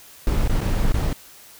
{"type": "noise with dropouts", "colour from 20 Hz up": "brown", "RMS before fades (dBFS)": -19, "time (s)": [0.27, 1.13], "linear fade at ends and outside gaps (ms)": 1, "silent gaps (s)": [[0.477, 0.496], [0.606, 0.614], [0.922, 0.942]], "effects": ["white hiss -46 dBFS RMS until 1.59 s"]}